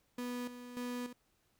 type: tone with tremolo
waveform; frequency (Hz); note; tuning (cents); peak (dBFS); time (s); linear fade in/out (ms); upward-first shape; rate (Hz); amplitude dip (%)
35% pulse; 245.5; B3; -10; -36; 0.18-1.13; 5; square; 1.7; 65
effects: pink hiss -75 dBFS RMS until 1.59 s